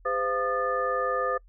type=tone cluster; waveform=sine; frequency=402.5 / 512 / 686 / 1221 / 1753 Hz; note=G4 / C5 / F5 / D#6 / A6; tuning=+46 / -38 / -31 / -33 / -7 cents; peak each=-36 / -28 / -36 / -28 / -35 dBFS; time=0.05-1.38 s; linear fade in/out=10 ms; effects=noise-tail reverb RT60 0.1 s tail -26 dB re dry + added 42 Hz sine -51 dBFS peak until 1.48 s